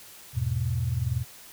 sine chord, E major, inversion none, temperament equal with one note detuned, 82.41 / 103.83 / 124.04 Hz, E2 / G#2 / B2, 0 / 0 / +8 cents, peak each -31 / -30 / -27 dBFS, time 0.33-1.25 s, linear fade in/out 50 ms, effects white hiss -48 dBFS RMS until 1.52 s

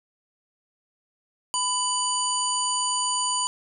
harmonic tone with a mistuned harmonic, 994 Hz, B5, 11 cents sharp, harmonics 1 / 3 / 5 / 7 / 9, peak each -27 / -31 / -32 / -28 / -30 dBFS, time 1.54-3.47 s, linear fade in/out 0 ms, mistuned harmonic 5, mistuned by -96 cents, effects none

